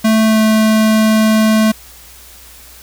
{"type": "tone with pitch glide", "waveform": "square", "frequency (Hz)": [220, 218.1], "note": ["A3", "A3"], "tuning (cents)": [0, -15], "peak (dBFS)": -9, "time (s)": [0.04, 1.72], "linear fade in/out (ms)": 10, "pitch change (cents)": -15, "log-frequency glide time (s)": [0.25, 0.4], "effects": ["added 60 Hz sine -43 dBFS peak until 2.82 s", "white hiss -39 dBFS RMS until 2.82 s"]}